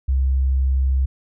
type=tone; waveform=sine; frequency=66.2 Hz; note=C2; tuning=21 cents sharp; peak=-15 dBFS; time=0.08-1.06 s; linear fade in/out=10 ms; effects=none